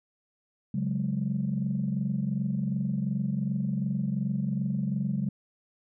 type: chord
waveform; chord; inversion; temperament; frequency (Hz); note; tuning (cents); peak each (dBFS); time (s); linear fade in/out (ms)
sine; C# suspended fourth; none; equal; 138.59 / 185 / 207.7; C#3 / F#3 / G#3; 0 / 0 / 0; -30; 0.74-5.29; 5
effects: tanh soft clip ceiling -18 dBFS